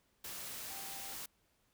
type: tone in noise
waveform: sine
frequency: 784 Hz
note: G5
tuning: in tune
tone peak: -53 dBFS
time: 0.7-1.14 s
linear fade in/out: 5 ms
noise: white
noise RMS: -45 dBFS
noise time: 0.24-1.26 s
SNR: -11 dB
effects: pink hiss -75 dBFS RMS until 1.73 s